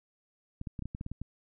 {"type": "clicks", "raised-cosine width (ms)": 5, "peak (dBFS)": -25, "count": 10, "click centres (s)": [0.614, 0.672, 0.792, 0.823, 0.856, 0.949, 1.011, 1.064, 1.116, 1.216], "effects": []}